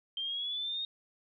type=exponential sweep; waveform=sine; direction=up; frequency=3149 to 3729 Hz; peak=-33 dBFS; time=0.17-0.85 s; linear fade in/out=2 ms; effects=none